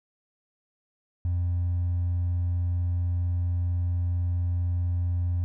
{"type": "tone with hard clipping", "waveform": "triangle", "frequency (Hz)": 87.8, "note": "F2", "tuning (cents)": 10, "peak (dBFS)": -23, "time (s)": [1.25, 5.44], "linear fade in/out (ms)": 0, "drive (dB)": 2, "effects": []}